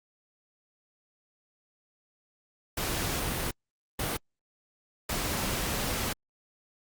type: noise bursts at uneven times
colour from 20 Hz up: pink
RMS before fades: -31 dBFS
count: 3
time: 2.77-3.51 / 3.99-4.17 / 5.09-6.13 s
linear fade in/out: 5 ms
effects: Opus 48 kbps